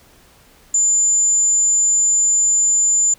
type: tone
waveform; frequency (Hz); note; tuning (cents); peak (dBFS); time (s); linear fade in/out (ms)
sine; 7100; A8; +15; -12; 0.74-3.14; 5
effects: pink hiss -50 dBFS RMS until 3.18 s